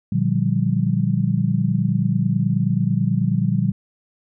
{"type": "chord", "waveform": "sine", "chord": "G minor seventh", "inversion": "first", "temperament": "just", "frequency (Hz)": [117.6, 147, 176.4, 196], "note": ["Bb2", "D3", "F3", "G3"], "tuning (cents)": [16, 2, 18, 0], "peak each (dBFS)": -22, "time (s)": [0.12, 3.72], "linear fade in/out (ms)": 5, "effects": []}